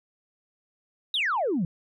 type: exponential sweep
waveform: sine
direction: down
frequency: 3944 to 154.6 Hz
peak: -22 dBFS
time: 1.14-1.65 s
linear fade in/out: 2 ms
effects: tanh soft clip ceiling -19 dBFS